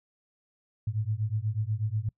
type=beating tone pair; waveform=sine; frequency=103.83 / 112.03 Hz; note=G#2 / A2; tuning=0 / +32 cents; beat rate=8.2 Hz; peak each=-30 dBFS; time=0.87-2.09 s; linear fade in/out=5 ms; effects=noise-tail reverb RT60 0.1 s tail -26 dB re dry